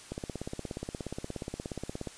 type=click train; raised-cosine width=2 ms; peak=-22 dBFS; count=34; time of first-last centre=0.12-2.073 s; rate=16.9 Hz; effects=white hiss -50 dBFS RMS until 2.17 s + resampled to 22050 Hz